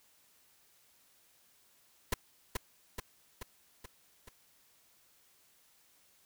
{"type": "noise with echo", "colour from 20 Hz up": "pink", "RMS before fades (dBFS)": -30, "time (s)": [2.12, 2.14], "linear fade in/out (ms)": 5, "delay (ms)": 430, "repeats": 5, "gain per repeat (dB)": -4, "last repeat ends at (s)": 4.29, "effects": ["white hiss -67 dBFS RMS until 6.25 s"]}